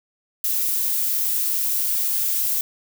violet noise, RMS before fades -22 dBFS, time 0.44-2.61 s, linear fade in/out 2 ms, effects none

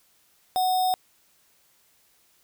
sine tone with sample-and-hold, 740 Hz, F#5, in tune, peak -20 dBFS, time 0.56-0.94 s, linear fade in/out 0 ms, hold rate 4410 Hz, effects white hiss -63 dBFS RMS until 2.43 s

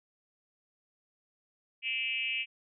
sine tone with frequency modulation, 2592 Hz, E7, 30 cents flat, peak -30 dBFS, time 1.82-2.46 s, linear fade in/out 50 ms, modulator 255 Hz, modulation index 1.3, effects none

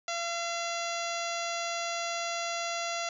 harmonic tone with a mistuned harmonic, 682 Hz, F5, 41 cents flat, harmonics 1 / 2 / 3 / 4 / 5 / 6 / 7 / 8 / 9 / 10, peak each -35 / -38 / -40 / -41 / -42 / -43 / -43 / -44 / -45 / -45 dBFS, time 0.08-3.09 s, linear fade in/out 2 ms, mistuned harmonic 8, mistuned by +81 cents, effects 11-bit

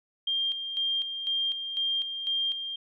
sine tone with tremolo, 3196 Hz, G7, 33 cents sharp, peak -25 dBFS, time 0.27-2.76 s, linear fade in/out 5 ms, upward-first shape square, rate 2 Hz, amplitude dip 55%, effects none

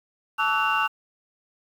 sine tone cluster, 874 / 1140 / 1307 / 1492 / 2773 Hz, A5 / C#6 / E6 / F#6 / F7, -12 / +48 / -15 / +14 / -13 cents, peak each -26 dBFS, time 0.38-0.88 s, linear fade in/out 20 ms, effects tanh soft clip ceiling -13 dBFS + 8-bit

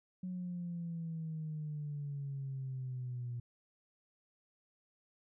sine exponential sweep, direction down, 184.1 to 119.7 Hz, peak -37 dBFS, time 0.23-3.4 s, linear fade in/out 5 ms, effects tanh soft clip ceiling -33 dBFS

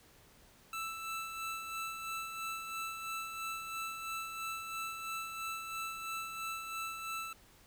25% pulse tone with tremolo, 1323 Hz, E6, 6 cents sharp, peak -33 dBFS, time 0.73-7.33 s, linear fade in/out 2 ms, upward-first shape sine, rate 3 Hz, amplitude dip 45%, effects pink hiss -62 dBFS RMS until 7.66 s

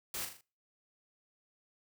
white noise with echo, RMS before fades -39 dBFS, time 0.14-0.25 s, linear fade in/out 2 ms, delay 40 ms, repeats 4, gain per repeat -6 dB, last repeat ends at 0.41 s, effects noise-tail reverb RT60 0.4 s tail -26 dB re dry

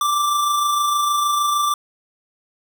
square tone with amplitude modulation, 1174.7 Hz, D6, in tune, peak -16 dBFS, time 0.01-1.74 s, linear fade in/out 2 ms, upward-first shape sine, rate 26.5 Hz, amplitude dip 30%, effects none

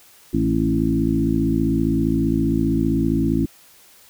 harmonic tone with a mistuned harmonic, 55.2 Hz, A1, 6 cents sharp, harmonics 1 / 2 / 3 / 4 / 5 / 6, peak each -26 / -27 / -24 / -24 / -21 / -23 dBFS, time 0.33-3.46 s, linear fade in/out 10 ms, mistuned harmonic 4, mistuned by +31 cents, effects white hiss -50 dBFS RMS until 4.09 s

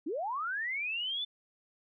sine linear sweep, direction up, 266.3 to 3545 Hz, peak -32 dBFS, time 0.06-1.25 s, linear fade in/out 10 ms, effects none

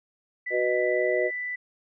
sine tone, 1984 Hz, B6, 7 cents sharp, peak -29 dBFS, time 0.46-1.56 s, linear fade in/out 10 ms
harmonic tone, 123.47 Hz, B2, in tune, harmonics 3 / 4 / 5, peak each -27 / -27 / -26 dBFS, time 0.5-1.31 s, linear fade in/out 50 ms
effects none

